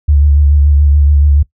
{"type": "tone with vibrato", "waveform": "sine", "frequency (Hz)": 72.4, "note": "D2", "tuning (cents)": -24, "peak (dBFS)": -5, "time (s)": [0.08, 1.43], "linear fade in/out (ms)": 10, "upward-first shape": "sine", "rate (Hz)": 7, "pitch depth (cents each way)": 41, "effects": ["noise-tail reverb RT60 0.1 s tail -19 dB re dry"]}